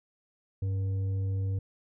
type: tone with frequency modulation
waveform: sine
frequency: 98 Hz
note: G2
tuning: in tune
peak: -27 dBFS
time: 0.62-1.59 s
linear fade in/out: 5 ms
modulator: 378 Hz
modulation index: 0.2
effects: none